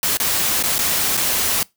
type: noise with dropouts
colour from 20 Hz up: white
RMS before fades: -19 dBFS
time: 0.03-1.63 s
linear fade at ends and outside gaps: 1 ms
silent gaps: 0.171-0.2 / 0.627-0.637 / 0.782-0.79 / 1.17-1.175 s
effects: noise-tail reverb RT60 0.2 s tail -23 dB re dry